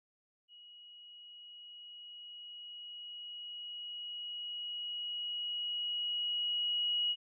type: tone with level ramp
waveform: sine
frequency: 2905 Hz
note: F#7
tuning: 32 cents flat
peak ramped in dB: -53 to -29 dBFS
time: 0.48-7.16 s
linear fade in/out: 50 ms
effects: none